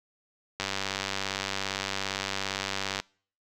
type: click train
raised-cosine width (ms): 0.2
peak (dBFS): -12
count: 235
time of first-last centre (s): 0.6-3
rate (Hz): 97.5
effects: noise-tail reverb RT60 0.5 s tail -26 dB re dry